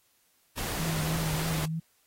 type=noise; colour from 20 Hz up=pink; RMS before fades=-34 dBFS; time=0.57-1.66 s; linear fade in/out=10 ms
type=tone with vibrato; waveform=sine; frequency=159.2 Hz; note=D#3; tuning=40 cents sharp; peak=-29 dBFS; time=0.79-1.8 s; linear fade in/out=10 ms; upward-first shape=triangle; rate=3.3 Hz; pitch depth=52 cents each way
effects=white hiss -68 dBFS RMS until 2.06 s + AAC 48 kbps